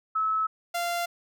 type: tone pair in turn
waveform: sine / sawtooth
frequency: 1298 / 692.4 Hz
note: E6 / F5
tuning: -27 / -15 cents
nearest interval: major seventh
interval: 1088 cents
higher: first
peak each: -23 dBFS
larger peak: neither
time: 0.15-0.47 / 0.74-1.06 s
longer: neither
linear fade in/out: 10 ms
effects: none